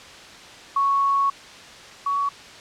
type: tone pair in turn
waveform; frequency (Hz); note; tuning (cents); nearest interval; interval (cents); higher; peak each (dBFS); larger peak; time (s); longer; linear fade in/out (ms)
sine; 1108.7 / 1124.2; C#6 / C#6; 0 / +24; unison; 24; second; -17 / -20; first; 0.76-1.3 / 2.06-2.29; first; 5
effects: white hiss -42 dBFS RMS until 2.6 s + low-pass 5000 Hz 12 dB/octave